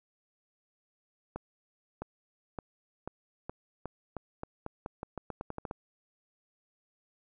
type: accelerating click train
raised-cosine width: 1 ms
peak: -23 dBFS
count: 18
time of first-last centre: 1.36-5.711 s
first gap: 660 ms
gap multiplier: 0.86
effects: none